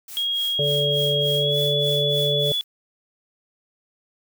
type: noise with tremolo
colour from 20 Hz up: blue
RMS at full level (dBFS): -36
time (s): 0.08-2.64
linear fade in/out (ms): 2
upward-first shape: sine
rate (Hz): 3.4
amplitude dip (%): 90
type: tone with pitch glide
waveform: sine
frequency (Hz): 3279 to 3420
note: G#7 to A7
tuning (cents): -23 to -50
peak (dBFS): -21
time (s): 0.17-2.61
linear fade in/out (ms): 0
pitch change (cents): +73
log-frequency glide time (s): 1.36-1.58
type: harmonic tone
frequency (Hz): 144.7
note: D3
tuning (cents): -25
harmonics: 1 / 3 / 4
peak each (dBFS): -25 / -25 / -25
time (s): 0.59-2.52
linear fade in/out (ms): 2
effects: none